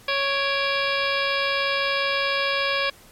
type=harmonic tone with a mistuned harmonic; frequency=554.4 Hz; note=C#5; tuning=in tune; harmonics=1 / 2 / 3 / 4 / 5 / 6 / 7 / 8 / 9; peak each=-27 / -28 / -28 / -27 / -32 / -30 / -34 / -35 / -34 dBFS; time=0.08-2.9 s; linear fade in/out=5 ms; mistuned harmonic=4; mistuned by=+98 cents; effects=pink hiss -50 dBFS RMS until 3.11 s + MP3 64 kbps